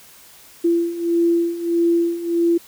sine beating tone pair, 338.3 / 339.9 Hz, E4 / F4, +45 / -47 cents, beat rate 1.6 Hz, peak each -21 / -17 dBFS, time 0.64-2.58 s, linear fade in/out 10 ms, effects white hiss -46 dBFS RMS until 2.67 s

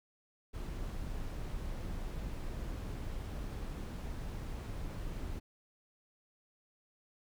brown noise, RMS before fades -40 dBFS, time 0.53-5.4 s, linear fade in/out 20 ms, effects none

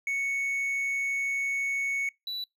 triangle tone pair in turn, 2217 / 3950 Hz, C#7 / B7, 0 / 0 cents, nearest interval minor seventh, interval 1000 cents, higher second, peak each -25 / -30 dBFS, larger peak first, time 0.07-2.09 / 2.27-2.44 s, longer first, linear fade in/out 2 ms, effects noise-tail reverb RT60 0.2 s tail -26 dB re dry

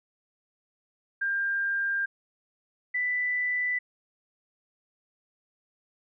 sine tone pair in turn, 1597 / 1985.3 Hz, G6 / B6, +32 / +9 cents, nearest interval major third, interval 377 cents, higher second, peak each -25 dBFS, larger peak neither, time 1.21-2.06 / 2.94-3.79 s, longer neither, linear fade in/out 10 ms, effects none

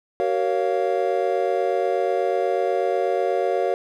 triangle chord, Gb major seventh, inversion none, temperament equal with one note detuned, 378 / 466.2 / 554.4 / 698.5 Hz, Gb4 / Bb4 / Db5 / F5, +37 / 0 / 0 / 0 cents, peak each -23 dBFS, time 0.2-3.74 s, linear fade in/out 0 ms, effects none

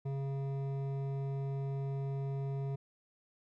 sine tone with hard clipping, 137.2 Hz, C#3, 17 cents flat, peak -36 dBFS, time 0.05-2.76 s, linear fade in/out 10 ms, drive 11 dB, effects none

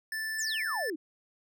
square tone, 1760 Hz, A6, in tune, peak -33 dBFS, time 0.12-0.9 s, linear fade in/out 2 ms
sine exponential sweep, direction down, 8330 to 285.8 Hz, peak -32 dBFS, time 0.38-0.96 s, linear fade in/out 10 ms
effects none

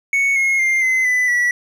triangle tone with pitch steps, 2217 / 2160 / 2105 / 2051 / 1998.1 / 1946.8 Hz, C#7 / C#7 / C7 / C7 / B6 / B6, 0 / -45 / +10 / -35 / +20 / -25 cents, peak -12 dBFS, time 0.13-1.51 s, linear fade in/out 2 ms, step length 230 ms, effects none

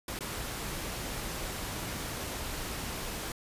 pink noise with dropouts, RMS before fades -37 dBFS, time 0.08-3.32 s, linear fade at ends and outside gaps 2 ms, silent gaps 0.19-0.207 s, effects resampled to 32000 Hz

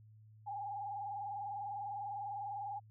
sine tone with vibrato, 812 Hz, G#5, 39 cents flat, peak -39 dBFS, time 0.46-2.8 s, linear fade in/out 20 ms, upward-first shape sine, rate 20 Hz, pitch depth 81 cents each way, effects added 108 Hz sine -57 dBFS peak until 2.9 s

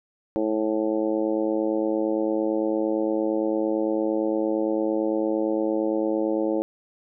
harmonic tone, 108.8 Hz, A2, 19 cents flat, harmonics 2 / 3 / 4 / 5 / 6 / 7 / 8, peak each -33 / -24 / -29 / -27 / -39 / -38 / -40 dBFS, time 0.36-6.62 s, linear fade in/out 0 ms, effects none

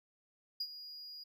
triangle tone with ADSR envelope, 4876 Hz, D#8, 36 cents flat, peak -32 dBFS, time 0.6-1.24 s, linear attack 7 ms, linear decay 57 ms, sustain -13 dB, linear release 11 ms, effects none

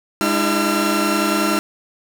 sawtooth tone cluster, 205.6 / 303.7 / 334.3 / 1361 Hz, G#3 / D#4 / E4 / F6, -17 / -42 / +24 / -45 cents, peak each -18 dBFS, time 0.21-1.59 s, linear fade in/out 0 ms, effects none

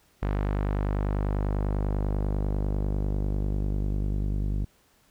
sawtooth tone with low-pass filter sweep, 50.1 Hz, G1, 38 cents sharp, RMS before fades -27 dBFS, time 0.22-4.65 s, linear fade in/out 10 ms, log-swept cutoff 1900 to 240 Hz, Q 0.78, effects pink hiss -63 dBFS RMS until 5.1 s

